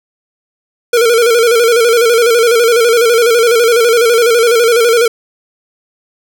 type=tone with vibrato; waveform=square; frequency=466.2 Hz; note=A#4; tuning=in tune; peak=-7 dBFS; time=0.93-5.08 s; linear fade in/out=5 ms; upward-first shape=square; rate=12 Hz; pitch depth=58 cents each way; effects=none